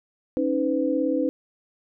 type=tone cluster; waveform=sine; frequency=274.1 / 311.3 / 504 Hz; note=C#4 / D#4 / B4; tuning=-19 / +1 / +35 cents; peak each=-25 dBFS; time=0.37-1.29 s; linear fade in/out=0 ms; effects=none